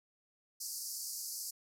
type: band-pass noise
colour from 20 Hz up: pink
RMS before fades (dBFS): -42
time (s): 0.6-1.51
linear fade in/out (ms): 10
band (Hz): 4600 to 15000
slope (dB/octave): 96
effects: none